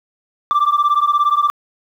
sine beating tone pair, 1167 / 1184 Hz, D6 / D6, -11 / +14 cents, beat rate 17 Hz, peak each -13 dBFS, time 0.51-1.5 s, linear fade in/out 0 ms, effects tanh soft clip ceiling -9 dBFS + 8-bit

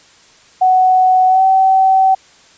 sine tone with pitch glide, 744 to 764 Hz, F#5 to G5, +9 to -45 cents, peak -7 dBFS, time 0.61-2.15 s, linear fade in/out 10 ms, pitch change +46 cents, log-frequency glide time 1.27-1.43 s, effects white hiss -46 dBFS RMS until 2.57 s + resampled to 16000 Hz

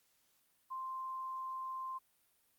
sine tone, 1046.5 Hz, C6, in tune, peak -39 dBFS, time 0.7-1.99 s, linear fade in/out 20 ms, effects white hiss -74 dBFS RMS until 2.58 s + Opus 48 kbps

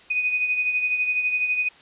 sine beating tone pair, 2489 / 2501 Hz, D#7 / D#7, 0 / +8 cents, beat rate 12 Hz, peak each -21 / -30 dBFS, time 0.1-1.69 s, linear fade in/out 10 ms, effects white hiss -50 dBFS RMS until 1.81 s + resampled to 8000 Hz

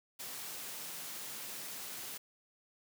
white high-pass noise, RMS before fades -44 dBFS, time 0.19-2.18 s, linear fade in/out 10 ms, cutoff 120 Hz, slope 24 dB/octave, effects none

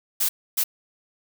blue noise bursts at uneven times, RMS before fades -22 dBFS, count 2, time 0.2-0.29 / 0.57-0.64 s, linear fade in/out 10 ms, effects none

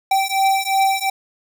square beating tone pair, 775 / 777.8 Hz, G5 / G5, -20 / -14 cents, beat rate 2.8 Hz, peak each -19 dBFS, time 0.11-1.1 s, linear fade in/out 5 ms, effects none

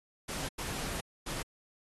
pink noise bursts at uneven times, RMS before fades -38 dBFS, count 3, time 0.28-0.49 / 0.58-1.01 / 1.26-1.43 s, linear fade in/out 10 ms, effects AAC 32 kbps

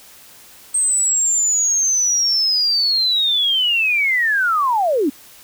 sine linear sweep, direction down, 8372 to 249.7 Hz, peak -14 dBFS, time 0.74-5.1 s, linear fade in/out 10 ms, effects white hiss -44 dBFS RMS until 5.43 s

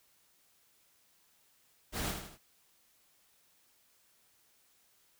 pink noise with echo, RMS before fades -36 dBFS, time 1.92-2.15 s, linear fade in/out 50 ms, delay 78 ms, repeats 3, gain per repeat -6 dB, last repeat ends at 2.384 s, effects white hiss -69 dBFS RMS until 5.19 s

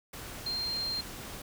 sine tone in noise, 4186 Hz, C8, in tune, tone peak -31 dBFS, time 0.46-1.01 s, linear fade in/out 5 ms, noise pink, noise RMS -43 dBFS, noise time 0.13-1.42 s, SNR +9 dB, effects none

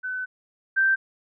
sine tone pair in turn, 1510 / 1564.6 Hz, F#6 / G6, +35 / -4 cents, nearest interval minor second, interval 61 cents, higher second, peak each -27 / -17 dBFS, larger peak second, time 0.03-0.26 / 0.76-0.96 s, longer first, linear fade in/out 20 ms, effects none

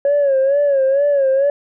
sine tone with vibrato, 554.4 Hz, C#5, in tune, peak -10 dBFS, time 0.05-1.5 s, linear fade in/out 2 ms, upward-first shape sine, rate 2.2 Hz, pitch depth 80 cents each way, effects tanh soft clip ceiling -9 dBFS

